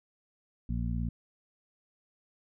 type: harmonic tone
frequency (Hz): 58.27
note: A#1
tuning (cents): 0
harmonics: 1 / 2 / 3 / 4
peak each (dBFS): -32 / -35 / -37 / -38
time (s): 0.69-1.09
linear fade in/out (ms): 5
effects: none